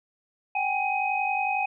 sine tone cluster, 765 / 816 / 2515 Hz, G5 / G#5 / D#7, -42 / -31 / +18 cents, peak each -28 dBFS, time 0.55-1.66 s, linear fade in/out 5 ms, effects none

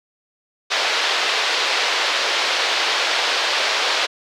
white band-pass noise, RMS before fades -20 dBFS, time 0.7-4.07 s, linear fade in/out 20 ms, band 430 to 4500 Hz, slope 24 dB/octave, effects none

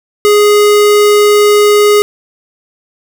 square tone, 415.3 Hz, G#4, in tune, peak -5 dBFS, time 0.25-2.02 s, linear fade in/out 0 ms, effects none

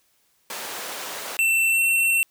pink high-pass noise, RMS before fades -33 dBFS, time 0.5-1.37 s, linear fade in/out 2 ms, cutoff 510 Hz, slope 12 dB/octave
square tone with pitch glide, 2684 to 2707 Hz, E7 to E7, +31 to +45 cents, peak -18 dBFS, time 1.39-2.23 s, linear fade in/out 0 ms, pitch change +14 cents, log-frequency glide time 1.7-1.78 s
effects white hiss -65 dBFS RMS until 2.3 s

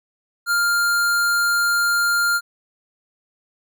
square tone, 1400 Hz, F6, 4 cents sharp, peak -17 dBFS, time 0.46-2.41 s, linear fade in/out 50 ms, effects none

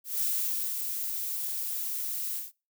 violet noise with ADSR envelope, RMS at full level -28 dBFS, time 0.04-2.52 s, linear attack 170 ms, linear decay 550 ms, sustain -5 dB, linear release 170 ms, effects noise-tail reverb RT60 0.3 s tail -24 dB re dry

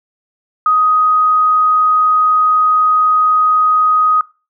sine tone, 1252 Hz, D#6, 10 cents sharp, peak -8 dBFS, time 0.66-4.21 s, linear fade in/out 2 ms, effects noise-tail reverb RT60 0.3 s tail -21 dB re dry

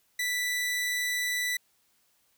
sawtooth tone, 1975.5 Hz, B6, in tune, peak -24 dBFS, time 0.19-1.57 s, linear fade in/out 5 ms, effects white hiss -69 dBFS RMS until 2.37 s

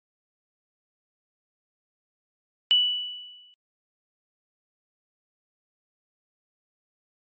sine tone with exponential decay, 2960 Hz, F#7, in tune, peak -14 dBFS, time 2.71-3.54 s, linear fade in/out 0 ms, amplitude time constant 180 ms, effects MP3 32 kbps

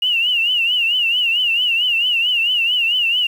sine tone with vibrato, 2842 Hz, F7, 30 cents sharp, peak -14 dBFS, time 0.02-3.27 s, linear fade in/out 5 ms, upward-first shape triangle, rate 4.5 Hz, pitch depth 130 cents each way, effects 7-bit

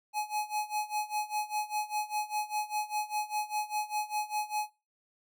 square tone with tremolo, 844 Hz, G#5, 28 cents sharp, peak -29 dBFS, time 0.13-4.7 s, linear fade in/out 50 ms, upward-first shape sine, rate 5 Hz, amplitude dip 90%, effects noise-tail reverb RT60 0.3 s tail -21 dB re dry

